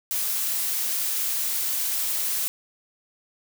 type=noise; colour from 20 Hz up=blue; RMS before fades=-26 dBFS; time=0.11-2.48 s; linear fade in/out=0 ms; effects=none